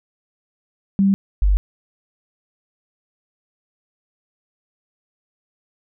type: tone pair in turn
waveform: sine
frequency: 196 / 49 Hz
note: G3 / G1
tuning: 0 / 0 cents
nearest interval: 2 octaves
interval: 2400 cents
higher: first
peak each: -12 dBFS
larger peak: neither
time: 0.99-1.14 / 1.42-1.57 s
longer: neither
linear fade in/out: 0 ms
effects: none